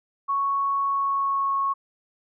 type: tone with pitch glide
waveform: sine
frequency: 1108.7 to 1099.8 Hz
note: C#6 to C#6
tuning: 0 to -14 cents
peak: -21 dBFS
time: 0.28-1.74 s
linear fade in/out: 20 ms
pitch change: -14 cents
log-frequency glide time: 0.83-1.55 s
effects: none